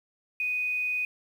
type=tone with quantisation; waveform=sine; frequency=2489 Hz; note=D#7; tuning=in tune; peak=-26 dBFS; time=0.4-1.05 s; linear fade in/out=2 ms; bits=9; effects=none